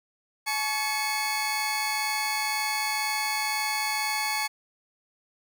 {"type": "tone cluster", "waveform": "sawtooth", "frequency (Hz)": [855, 1120, 2198, 4582], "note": ["A5", "C#6", "C#7", "D8"], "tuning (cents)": [-50, 18, -15, -44], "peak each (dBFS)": [-26, -33, -26, -33], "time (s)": [0.46, 4.48], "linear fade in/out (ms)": 20, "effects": []}